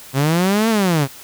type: linear two-way sweep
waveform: sawtooth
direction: up then down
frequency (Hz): 129 to 230 to 129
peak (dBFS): -10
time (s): 0.13-1.08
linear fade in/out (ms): 50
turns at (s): 0.69
effects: white hiss -39 dBFS RMS until 1.23 s